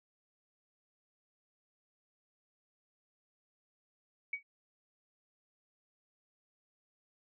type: tone with exponential decay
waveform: sine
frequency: 2256 Hz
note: C#7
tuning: 30 cents sharp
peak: -30 dBFS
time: 4.33-4.43 s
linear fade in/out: 5 ms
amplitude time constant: 21 ms
effects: none